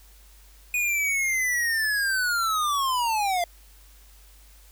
square linear sweep, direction down, 2482 to 680 Hz, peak -23 dBFS, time 0.74-3.44 s, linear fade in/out 2 ms, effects added 50 Hz sine -50 dBFS peak until 4.71 s + white hiss -56 dBFS RMS until 4.71 s

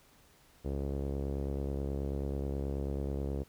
sawtooth tone with low-pass filter, 69.3 Hz, C#2, in tune, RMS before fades -35 dBFS, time 0.64-3.44 s, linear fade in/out 20 ms, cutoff 470 Hz, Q 2.2, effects pink hiss -63 dBFS RMS until 3.48 s

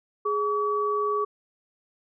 sine tone pair together, 416.7 / 1139.8 Hz, G#4 / C#6, +6 / +48 cents, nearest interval octave + perfect fourth, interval 1742 cents, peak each -26 / -25 dBFS, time 0.25-1.25 s, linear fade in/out 10 ms, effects none

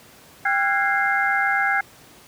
sine tone cluster, 790 / 1366 / 1474 / 1641 / 2099 Hz, G5 / F6 / F#6 / G#6 / C7, +13 / -39 / -7 / -21 / +5 cents, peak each -23 / -27 / -27 / -22 / -25 dBFS, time 0.45-1.81 s, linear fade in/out 5 ms, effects pink hiss -48 dBFS RMS until 2.27 s + high-pass 100 Hz 12 dB/octave

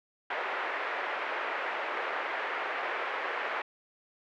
white band-pass noise, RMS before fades -34 dBFS, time 0.3-3.62 s, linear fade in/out 5 ms, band 420 to 2100 Hz, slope 24 dB/octave, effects none

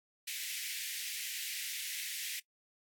pink high-pass noise, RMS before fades -40 dBFS, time 0.27-2.4 s, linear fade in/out 10 ms, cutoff 1900 Hz, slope 48 dB/octave, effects noise-tail reverb RT60 0.1 s tail -23 dB re dry + AAC 64 kbps

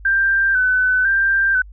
sine tone with vibrato, 1544 Hz, G6, 27 cents flat, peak -13 dBFS, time 0.05-1.62 s, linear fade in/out 5 ms, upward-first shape square, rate 1 Hz, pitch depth 41 cents each way, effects added 50 Hz sine -36 dBFS peak until 1.72 s

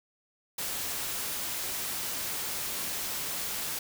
white noise, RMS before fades -34 dBFS, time 0.58-3.79 s, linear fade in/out 5 ms, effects none

